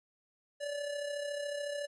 square tone with amplitude modulation, 578 Hz, D5, 28 cents flat, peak -34 dBFS, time 0.6-1.87 s, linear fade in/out 20 ms, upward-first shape sine, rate 33.9 Hz, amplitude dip 50%, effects resampled to 24000 Hz

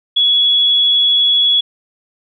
sine tone, 3372 Hz, G#7, 26 cents sharp, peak -9 dBFS, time 0.16-1.61 s, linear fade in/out 10 ms, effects none

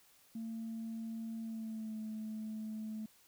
sine tone with pitch glide, 225 to 217.2 Hz, A3 to A3, +39 to -22 cents, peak -38 dBFS, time 0.35-3.06 s, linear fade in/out 5 ms, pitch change -61 cents, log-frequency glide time 1.43-1.98 s, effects tanh soft clip ceiling -36 dBFS + white hiss -66 dBFS RMS until 3.27 s

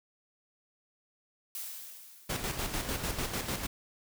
blue noise with exponential decay, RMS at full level -38 dBFS, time 1.55-3.07 s, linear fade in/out 1 ms, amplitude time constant 330 ms
pink noise with tremolo, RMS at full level -33 dBFS, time 2.29-3.67 s, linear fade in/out 10 ms, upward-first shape square, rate 6.7 Hz, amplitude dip 50%
effects none

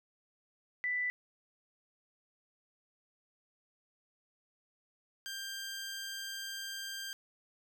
sine / 15% pulse tone pair in turn, 1984 / 1586.6 Hz, B6 / G6, +7 / +20 cents, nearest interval major third, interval 387 cents, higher first, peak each -31 / -33 dBFS, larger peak first, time 0.84-1.1 / 5.26-7.13 s, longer second, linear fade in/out 0 ms, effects none

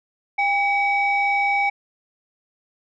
sine tone pair together, 803 / 2271 Hz, G5 / C#7, +41 / +41 cents, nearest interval octave + tritone, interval 1800 cents, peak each -19 dBFS, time 0.38-1.7 s, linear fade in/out 10 ms, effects tanh soft clip ceiling -12 dBFS

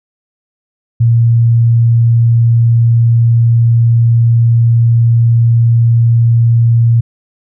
sine tone, 116.54 Hz, A#2, in tune, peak -5 dBFS, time 1-7.01 s, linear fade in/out 10 ms, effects none

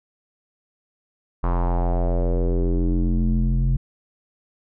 square tone with low-pass filter sweep, 43.65 Hz, F1, in tune, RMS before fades -20 dBFS, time 1.43-3.77 s, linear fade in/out 10 ms, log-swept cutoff 1100 to 150 Hz, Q 3.4, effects none

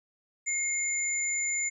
sine tone pair together, 2142 / 7044 Hz, C7 / A8, +40 / +1 cents, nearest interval octave + major sixth, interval 2061 cents, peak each -31 / -29 dBFS, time 0.46-1.7 s, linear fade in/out 20 ms, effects none

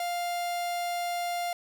45% pulse tone, 700 Hz, F5, 4 cents sharp, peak -29 dBFS, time 0-1.53 s, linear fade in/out 2 ms, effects none

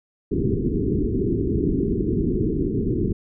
white low-pass noise, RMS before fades -22 dBFS, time 0.31-3.13 s, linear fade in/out 10 ms, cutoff 420 Hz, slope 96 dB/octave, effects none

